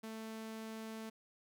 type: tone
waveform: sawtooth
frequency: 221.4 Hz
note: A3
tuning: 11 cents sharp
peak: -40 dBFS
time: 0.03-1.1 s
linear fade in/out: 10 ms
effects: none